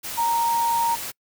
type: tone in noise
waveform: sine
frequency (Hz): 931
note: A#5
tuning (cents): -2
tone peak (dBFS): -19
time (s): 0.17-0.96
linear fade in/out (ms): 20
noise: white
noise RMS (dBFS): -32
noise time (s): 0.03-1.12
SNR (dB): +10
effects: noise-tail reverb RT60 0.1 s tail -26 dB re dry